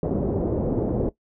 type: low-pass noise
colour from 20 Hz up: white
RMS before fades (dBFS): -24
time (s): 0.03-1.09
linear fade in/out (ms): 2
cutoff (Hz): 490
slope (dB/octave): 24
effects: noise-tail reverb RT60 0.1 s tail -17 dB re dry

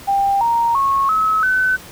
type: tone with pitch steps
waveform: sine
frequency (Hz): 793 / 932.2 / 1095.9 / 1288.2 / 1514.4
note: G5 / A#5 / C#6 / E6 / F#6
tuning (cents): +20 / 0 / -20 / -40 / +40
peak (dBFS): -13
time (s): 0.07-1.77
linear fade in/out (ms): 20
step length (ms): 340
effects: pink hiss -38 dBFS RMS until 1.91 s

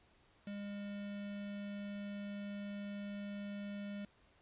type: tone with notch filter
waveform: square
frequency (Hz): 202.8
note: G#3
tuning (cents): -41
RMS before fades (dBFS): -44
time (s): 0.47-4.05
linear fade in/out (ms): 2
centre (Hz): 970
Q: 1.9
effects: pink hiss -69 dBFS RMS until 4.41 s + resampled to 8000 Hz

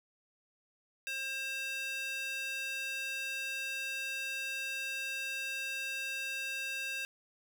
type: tone with high-pass filter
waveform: square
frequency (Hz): 534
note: C5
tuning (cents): +35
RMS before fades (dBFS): -38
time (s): 1.07-7.05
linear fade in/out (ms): 0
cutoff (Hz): 2200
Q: 7.9
effects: none

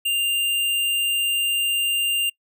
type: tone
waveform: square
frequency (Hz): 2794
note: F7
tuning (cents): 0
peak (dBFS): -20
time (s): 0.05-2.3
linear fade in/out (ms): 10
effects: noise-tail reverb RT60 0.1 s tail -25 dB re dry

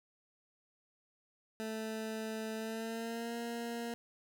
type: tone with pitch glide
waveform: 20% pulse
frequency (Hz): 220 to 234.4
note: A3 to A#3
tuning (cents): 0 to +10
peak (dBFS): -33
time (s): 1.6-3.94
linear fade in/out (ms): 0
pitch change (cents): +110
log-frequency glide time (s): 2.55-3.36
effects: none

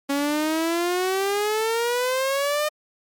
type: exponential sweep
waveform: sawtooth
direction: up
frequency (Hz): 277.2 to 611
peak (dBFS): -17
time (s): 0.09-2.69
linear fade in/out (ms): 10
effects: MP3 96 kbps

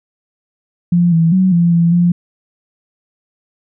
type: tone with pitch steps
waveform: sine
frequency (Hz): 174 / 164.6 / 186.9 / 171.2 / 169.1 / 174.3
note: F3 / E3 / F#3 / F3 / E3 / F3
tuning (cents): -6 / -2 / +18 / -34 / +44 / -3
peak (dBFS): -8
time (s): 0.92-2.12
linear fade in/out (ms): 5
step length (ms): 200
effects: none

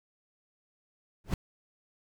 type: noise with exponential growth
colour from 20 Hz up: brown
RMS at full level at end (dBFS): -24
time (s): 1.24-1.34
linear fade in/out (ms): 2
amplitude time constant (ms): 21
effects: none

